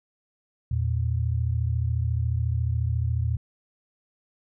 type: tone pair together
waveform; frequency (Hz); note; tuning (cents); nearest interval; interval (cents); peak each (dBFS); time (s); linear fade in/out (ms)
sine; 82.41 / 116.55; E2 / A#2; 0 / 0; tritone; 600; -25; 0.71-3.37; 5
effects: none